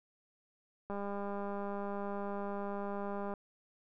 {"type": "click train", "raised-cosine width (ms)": 1, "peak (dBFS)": -27, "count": 491, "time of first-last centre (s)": [0.9, 3.338], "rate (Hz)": 201, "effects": []}